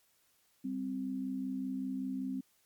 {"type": "tone pair together", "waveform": "sine", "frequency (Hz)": [196.39, 261.6], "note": ["G3", "C4"], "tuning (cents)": [3, 0], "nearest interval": "perfect fourth", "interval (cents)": 497, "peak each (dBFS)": [-40, -35], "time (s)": [0.64, 2.41], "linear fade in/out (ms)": 10, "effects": ["white hiss -71 dBFS RMS until 2.65 s", "MP3 96 kbps"]}